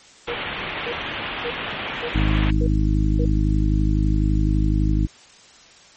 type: low-pass noise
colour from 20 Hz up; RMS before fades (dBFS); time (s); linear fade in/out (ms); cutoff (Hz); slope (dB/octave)
white; -29; 0.27-2.51; 10; 3300; 48
type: tone bursts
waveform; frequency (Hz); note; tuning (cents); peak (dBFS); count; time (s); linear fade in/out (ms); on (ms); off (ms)
sine; 477; A#4; +40; -25; 6; 0.28-3.252; 5; 62; 520
type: harmonic tone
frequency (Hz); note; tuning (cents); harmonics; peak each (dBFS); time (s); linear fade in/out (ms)
51.91; G#1; 0; 1 / 2 / 3 / 4 / 5 / 6; -18 / -23 / -25 / -28 / -30 / -26; 2.14-5.07; 20
effects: white hiss -48 dBFS RMS until 5.96 s + MP3 32 kbps

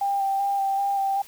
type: tone with vibrato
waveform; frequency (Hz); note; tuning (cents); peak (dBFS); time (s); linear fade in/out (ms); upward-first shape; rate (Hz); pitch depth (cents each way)
sine; 790; G5; +13; -21; 0.01-1.22; 5; square; 2.6; 15
effects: white hiss -48 dBFS RMS until 1.27 s

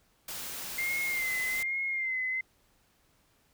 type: noise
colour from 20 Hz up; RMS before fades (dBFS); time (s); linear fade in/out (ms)
white; -39; 0.28-1.63; 5
type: tone with vibrato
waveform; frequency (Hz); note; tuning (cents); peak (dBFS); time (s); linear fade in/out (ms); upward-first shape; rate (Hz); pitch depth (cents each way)
sine; 2093; C7; 0; -29; 0.78-2.41; 5; sine; 1.2; 54
effects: pink hiss -68 dBFS RMS until 3.53 s

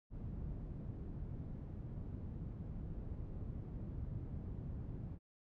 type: low-pass noise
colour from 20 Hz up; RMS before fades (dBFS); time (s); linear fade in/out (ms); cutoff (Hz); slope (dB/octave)
white; -45; 0.1-5.19; 50; 130; 12
effects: none

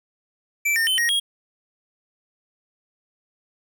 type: tone with pitch steps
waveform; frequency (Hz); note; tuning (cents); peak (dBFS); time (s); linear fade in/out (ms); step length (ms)
square; 2330 / 1818 / 3061 / 1877 / 3279; D7 / A#6 / G7 / A#6 / G#7; -14 / -44 / -42 / +11 / -23; -19; 0.65-1.2; 10; 110
effects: none

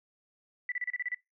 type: tone bursts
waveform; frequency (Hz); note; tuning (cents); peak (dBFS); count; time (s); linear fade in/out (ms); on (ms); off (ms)
sine; 1975.5; B6; 0; -30; 8; 0.69-1.146; 2; 29; 32
effects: noise-tail reverb RT60 0.2 s tail -22 dB re dry

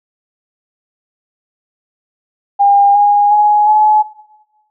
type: tone with pitch steps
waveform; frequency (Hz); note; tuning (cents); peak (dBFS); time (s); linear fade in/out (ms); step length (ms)
sine; 805 / 820.5 / 836.3 / 852.4; G5 / G#5 / G#5 / G#5; +46 / -21 / +12 / +45; -6; 2.59-4.03; 20; 360
effects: noise-tail reverb RT60 1.0 s tail -18 dB re dry

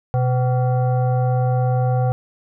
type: tone with frequency modulation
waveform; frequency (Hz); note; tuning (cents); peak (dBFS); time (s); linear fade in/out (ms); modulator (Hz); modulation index
sine; 125; B2; +21; -15; 0.14-2.12; 0; 633; 0.67
effects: none

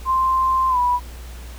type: tone with pitch glide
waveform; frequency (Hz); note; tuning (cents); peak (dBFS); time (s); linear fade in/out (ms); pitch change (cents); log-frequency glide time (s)
sine; 1046.5 to 982.1; C6 to B5; 0 to -10; -15; 0.05-1; 50; -110; 0.69-0.78
effects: added 60 Hz sine -33 dBFS peak until 1.58 s + pink hiss -43 dBFS RMS until 1.58 s

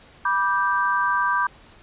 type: chord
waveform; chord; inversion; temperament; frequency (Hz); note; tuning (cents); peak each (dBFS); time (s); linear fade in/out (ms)
sine; G major; first; just; 980 / 1176 / 1568; B5 / D6 / G6; -14 / +2 / 0; -23; 0.25-1.47; 5
effects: pink hiss -50 dBFS RMS until 1.82 s + resampled to 8000 Hz

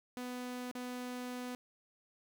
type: tone with dropouts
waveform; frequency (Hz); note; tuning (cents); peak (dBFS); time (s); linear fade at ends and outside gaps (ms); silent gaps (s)
sawtooth; 248.6; B3; +12; -36; 0.17-1.55; 0; 0.714-0.752
effects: 12-bit

